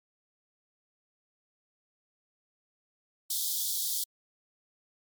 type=high-pass noise; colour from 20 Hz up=white; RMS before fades=-31 dBFS; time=3.3-4.04 s; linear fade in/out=5 ms; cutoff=3300 Hz; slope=96 dB/octave; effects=MP3 96 kbps